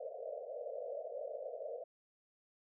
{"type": "band-pass noise", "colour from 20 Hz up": "pink", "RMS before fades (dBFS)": -44, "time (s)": [0, 1.84], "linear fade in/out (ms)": 10, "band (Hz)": [470, 660], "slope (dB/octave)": 96, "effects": []}